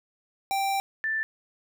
square / sine tone pair in turn, 784 / 1767.7 Hz, G5 / A6, 0 / +8 cents, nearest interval octave + major second, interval 1408 cents, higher second, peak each -25 dBFS, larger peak neither, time 0.51-0.8 / 1.04-1.23 s, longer first, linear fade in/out 0 ms, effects none

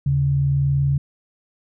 sine tone pair together, 77.78 / 138.59 Hz, D#2 / C#3, 0 / 0 cents, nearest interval minor seventh, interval 1000 cents, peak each -26 / -16 dBFS, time 0.06-0.98 s, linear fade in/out 5 ms, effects none

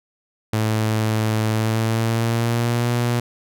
sawtooth tone with pitch glide, 109.5 to 120.1 Hz, A2 to B2, -8 to -48 cents, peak -14 dBFS, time 0.53-3.2 s, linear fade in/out 5 ms, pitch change +160 cents, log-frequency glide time 1.48-2.9 s, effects none

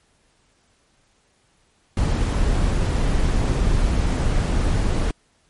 brown noise, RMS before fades -19 dBFS, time 1.97-5.11 s, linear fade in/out 2 ms, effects pink hiss -62 dBFS RMS until 5.49 s + MP3 48 kbps

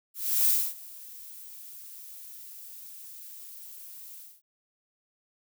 violet noise with ADSR envelope, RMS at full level -22 dBFS, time 0.14-4.42 s, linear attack 330 ms, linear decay 270 ms, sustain -23 dB, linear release 240 ms, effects none

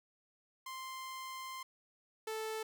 sawtooth tone pair in turn, 1046.5 / 439 Hz, C6 / A4, 0 / -4 cents, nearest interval octave + minor third, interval 1504 cents, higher first, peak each -39 / -34 dBFS, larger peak second, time 0.66-1.63 / 2.27-2.63 s, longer first, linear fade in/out 5 ms, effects none

